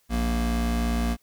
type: tone pair together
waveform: square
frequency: 58.37 / 233.1 Hz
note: A#1 / A#3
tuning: +3 / 0 cents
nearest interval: 2 octaves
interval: 2397 cents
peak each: -25 / -28 dBFS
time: 0.09-1.17 s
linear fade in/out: 50 ms
effects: white hiss -66 dBFS RMS until 1.22 s